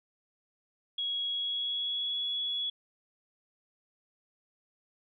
sine tone with pitch glide, 3322 to 3376 Hz, G#7 to G#7, 0 to +28 cents, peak -30 dBFS, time 0.98-2.7 s, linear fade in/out 5 ms, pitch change +28 cents, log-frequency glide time 1.27-2.22 s, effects none

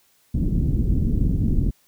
pink low-pass noise, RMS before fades -20 dBFS, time 0.34-1.71 s, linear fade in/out 10 ms, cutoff 270 Hz, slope 24 dB/octave, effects white hiss -61 dBFS RMS until 1.87 s

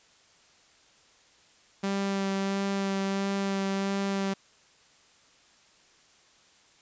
sawtooth tone with vibrato, 196 Hz, G3, in tune, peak -23 dBFS, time 1.83-4.34 s, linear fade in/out 10 ms, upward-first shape sine, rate 1.5 Hz, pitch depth 12 cents each way, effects white hiss -60 dBFS RMS until 6.81 s + resampled to 16000 Hz

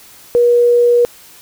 sine tone, 480.2 Hz, B4, 49 cents flat, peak -7 dBFS, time 0.35-1.05 s, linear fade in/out 0 ms, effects white hiss -41 dBFS RMS until 1.41 s

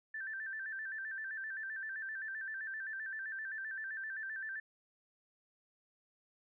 sine tone with vibrato, 1661.2 Hz, G#6, in tune, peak -39 dBFS, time 0.14-4.6 s, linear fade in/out 5 ms, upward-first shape square, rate 7.7 Hz, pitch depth 100 cents each way, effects none

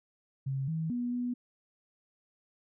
sine tone with pitch steps, 135 / 160.8 / 243 / 245.1 Hz, C#3 / E3 / B3 / B3, -45 / -43 / -28 / -13 cents, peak -30 dBFS, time 0.46-1.34 s, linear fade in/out 10 ms, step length 220 ms, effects none

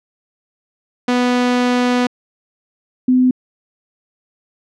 sawtooth / sine tone pair in turn, 246.9 / 253.8 Hz, B3 / B3, 0 / +47 cents, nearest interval unison, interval 47 cents, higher second, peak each -9 dBFS, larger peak neither, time 1.08-2.07 / 3.08-3.31 s, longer first, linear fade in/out 5 ms, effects low-pass 5000 Hz 12 dB/octave

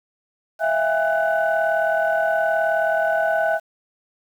sine tone cluster, 652 / 691 / 811 / 1496 Hz, E5 / F5 / G#5 / F#6, -19 / -19 / -41 / +19 cents, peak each -19 / -26 / -25 / -23 dBFS, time 0.59-3.6 s, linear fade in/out 50 ms, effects tanh soft clip ceiling -9 dBFS + 8-bit

